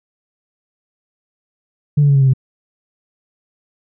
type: tone with pitch steps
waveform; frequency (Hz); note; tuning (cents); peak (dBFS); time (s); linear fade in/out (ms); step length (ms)
sine; 146.9 / 143.54 / 140.27 / 137.06 / 133.93 / 130.87; D3 / D3 / C#3 / C#3 / C3 / C3; +1 / -39 / +21 / -19 / +41 / +1; -7; 1.97-2.336; 10; 61
effects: tanh soft clip ceiling -5 dBFS